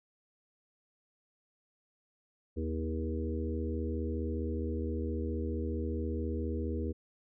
harmonic tone with a mistuned harmonic, 79.6 Hz, D#2, 40 cents sharp, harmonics 1 / 3 / 4 / 5 / 6, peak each -34 / -39 / -40 / -41 / -42 dBFS, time 2.56-6.93 s, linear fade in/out 20 ms, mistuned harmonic 5, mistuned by +21 cents, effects none

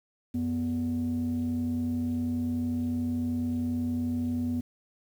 sine tone pair together, 91.9 / 245.3 Hz, F#2 / B3, -11 / -12 cents, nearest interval octave + perfect fourth, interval 1699 cents, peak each -32 / -26 dBFS, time 0.34-4.61 s, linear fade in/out 10 ms, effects tanh soft clip ceiling -23 dBFS + 9-bit

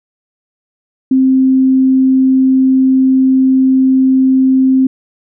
sine tone, 262.5 Hz, C4, 6 cents sharp, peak -6 dBFS, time 1.11-4.87 s, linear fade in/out 5 ms, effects none

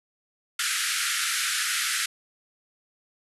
pink band-pass noise, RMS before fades -27 dBFS, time 0.59-2.06 s, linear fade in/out 5 ms, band 1300 to 12000 Hz, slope 96 dB/octave, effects none

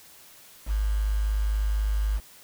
sine tone with quantisation, 51.91 Hz, G#1, in tune, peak -22 dBFS, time 0.66-2.21 s, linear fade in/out 50 ms, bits 7, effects white hiss -51 dBFS RMS until 2.43 s

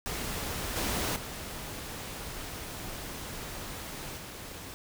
pink noise with level steps, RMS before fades -35 / -31 / -40 / -43 dBFS, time 0.06-4.74 s, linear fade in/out 0 ms, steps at 0.76 / 1.16 / 4.17 s, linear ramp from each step 2 ms, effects none

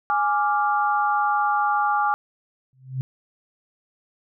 sine chord, D diminished, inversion second, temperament equal, 830.6 / 1174.7 / 1396.9 Hz, Ab5 / D6 / F6, 0 / 0 / 0 cents, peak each -21 / -23 / -26 dBFS, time 0.1-2.14 s, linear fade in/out 0 ms
sine tone with exponential growth, 130.81 Hz, C3, in tune, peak -20 dBFS, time 2.73-3.01 s, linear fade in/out 0 ms, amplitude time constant 59 ms
effects none

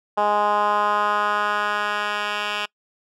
10% pulse tone with band-pass filter sweep, 207.6 Hz, G#3, in tune, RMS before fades -22 dBFS, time 0.17-2.66 s, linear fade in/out 10 ms, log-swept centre 830 to 2400 Hz, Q 2.1, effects noise-tail reverb RT60 0.1 s tail -24 dB re dry

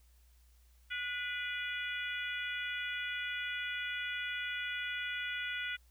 harmonic tone with a mistuned harmonic, 486.6 Hz, B4, 26 cents flat, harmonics 3 / 4 / 5 / 6 / 7, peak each -39 / -41 / -43 / -45 / -46 dBFS, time 0.9-5.77 s, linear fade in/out 20 ms, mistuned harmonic 4, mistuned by +48 cents, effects added 60 Hz sine -61 dBFS peak until 5.9 s + white hiss -72 dBFS RMS until 5.9 s

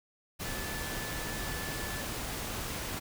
sine tone in noise, 1741 Hz, A6, 19 cents flat, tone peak -43 dBFS, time 0.44-2.03 s, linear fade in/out 20 ms, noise pink, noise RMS -37 dBFS, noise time 0.39-3 s, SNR -9 dB, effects none

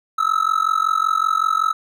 triangle tone with amplitude modulation, 1300 Hz, E6, 24 cents flat, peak -10 dBFS, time 0.18-1.73 s, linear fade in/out 10 ms, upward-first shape sine, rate 45.3 Hz, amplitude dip 95%, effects none

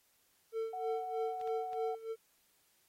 triangle tone with tremolo, 448.5 Hz, A4, 33 cents sharp, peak -31 dBFS, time 0.52-2.16 s, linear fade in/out 50 ms, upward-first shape sine, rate 3.2 Hz, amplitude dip 85%
sine tone, 740 Hz, F#5, in tune, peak -38 dBFS, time 0.73-1.95 s, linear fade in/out 5 ms
clicks, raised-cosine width 0.2 ms, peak -38 dBFS, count 3, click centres 1.413 / 1.475 / 1.732 s
effects white hiss -72 dBFS RMS until 2.88 s + AAC 48 kbps

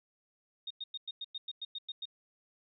sine tone bursts, 3700 Hz, A#7, 14 cents flat, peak -37 dBFS, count 11, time 0.67-2.055 s, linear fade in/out 5 ms, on 35 ms, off 100 ms, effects none

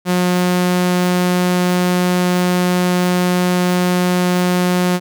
sawtooth tone, 179.7 Hz, F3, 50 cents sharp, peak -9 dBFS, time 0.05-5 s, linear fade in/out 50 ms, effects none

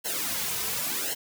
white noise with flanger, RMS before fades -30 dBFS, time 0.04-1.15 s, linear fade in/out 20 ms, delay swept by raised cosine 0.83 to 3.63 ms, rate 0.92 Hz, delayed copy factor -1, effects none

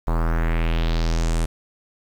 square tone with low-pass filter sweep, 41.2 Hz, E1, in tune, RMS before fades -20 dBFS, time 0.07-1.46 s, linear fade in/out 10 ms, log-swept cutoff 990 to 9900 Hz, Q 2.5, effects 7-bit

